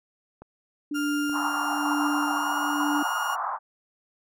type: clicks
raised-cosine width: 1 ms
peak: -29 dBFS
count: 2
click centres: 0.42 / 1.296 s
type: tone with tremolo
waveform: sine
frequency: 293.7 Hz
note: D4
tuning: in tune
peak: -24 dBFS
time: 0.91-3.03 s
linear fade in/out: 5 ms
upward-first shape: sine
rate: 1.1 Hz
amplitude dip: 70%
type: tone with pitch glide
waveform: 35% pulse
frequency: 1402 to 1423.2 Hz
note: F6 to F6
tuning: +6 to +32 cents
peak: -28 dBFS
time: 0.94-3.36 s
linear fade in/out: 20 ms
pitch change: +26 cents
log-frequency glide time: 2.3-2.52 s
type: band-pass noise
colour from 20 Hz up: pink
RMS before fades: -29 dBFS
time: 1.32-3.59 s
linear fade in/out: 50 ms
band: 780 to 1300 Hz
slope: 48 dB/octave
effects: none